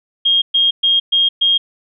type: tone bursts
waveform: sine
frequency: 3240 Hz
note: G#7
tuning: 43 cents flat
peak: -10 dBFS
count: 5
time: 0.25-1.58 s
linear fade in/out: 10 ms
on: 170 ms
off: 120 ms
effects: none